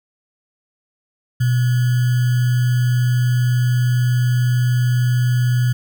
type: tone with sample-and-hold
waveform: sine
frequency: 123.47 Hz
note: B2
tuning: in tune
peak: -13 dBFS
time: 1.4-5.73 s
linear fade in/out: 10 ms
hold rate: 1575 Hz
effects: none